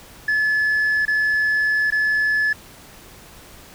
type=tone with dropouts; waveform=sine; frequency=1721 Hz; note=A6; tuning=39 cents flat; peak=-14 dBFS; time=0.28-2.53 s; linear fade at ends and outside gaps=5 ms; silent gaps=1.053-1.079 / 1.904-1.922 s; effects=tanh soft clip ceiling -15 dBFS + pink hiss -44 dBFS RMS until 3.74 s